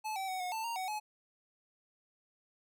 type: tone with pitch steps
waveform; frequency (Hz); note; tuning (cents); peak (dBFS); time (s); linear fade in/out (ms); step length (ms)
square; 864 / 769 / 748 / 726 / 887 / 929 / 749 / 850; A5 / G5 / F#5 / F#5 / A5 / A#5 / F#5 / G#5; -32 / -33 / +19 / -33 / +14 / -6 / +21 / +40; -36; 0.04-1; 20; 120
effects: none